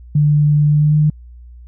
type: tone with pitch glide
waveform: sine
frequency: 148.3 to 151.42 Hz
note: D3 to D#3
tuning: +17 to -47 cents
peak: -9 dBFS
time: 0.15-1.1 s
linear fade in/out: 5 ms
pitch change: +36 cents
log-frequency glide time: 0.68-0.96 s
effects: added 60 Hz sine -35 dBFS peak until 1.67 s